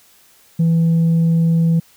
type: tone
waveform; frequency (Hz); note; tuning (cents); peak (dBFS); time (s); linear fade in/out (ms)
sine; 165.4; E3; +6; -9; 0.59-1.8; 10
effects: tanh soft clip ceiling -10 dBFS + white hiss -51 dBFS RMS until 1.96 s

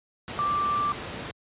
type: tone in noise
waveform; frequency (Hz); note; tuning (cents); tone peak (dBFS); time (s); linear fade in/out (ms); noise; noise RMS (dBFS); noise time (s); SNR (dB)
sine; 1174.7; D6; 0; -23; 0.39-0.92; 0; pink; -35; 0.28-1.31; +9
effects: high-pass 80 Hz 12 dB/octave + resampled to 8000 Hz

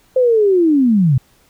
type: linear sweep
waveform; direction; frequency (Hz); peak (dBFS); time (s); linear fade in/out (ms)
sine; down; 523.3 to 120; -9; 0.16-1.18; 5
effects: pink hiss -54 dBFS RMS until 1.49 s

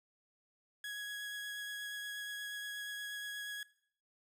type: tone with vibrato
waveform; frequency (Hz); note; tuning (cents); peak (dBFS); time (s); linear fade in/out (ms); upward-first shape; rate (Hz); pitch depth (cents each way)
30% pulse; 1666; G#6; +5; -38; 0.84-3.63; 2; sine; 8.4; 8
effects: noise-tail reverb RT60 0.6 s tail -19 dB re dry

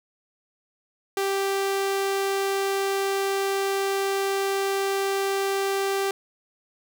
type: tone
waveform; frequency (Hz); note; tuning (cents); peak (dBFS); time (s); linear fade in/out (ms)
sawtooth; 392; G4; 0; -19; 1.17-6.11; 2
effects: none

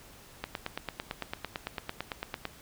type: click train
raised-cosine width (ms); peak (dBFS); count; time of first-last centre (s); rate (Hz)
0.3; -17; 19; 0.44-2.453; 8.94
effects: pink hiss -53 dBFS RMS until 2.61 s

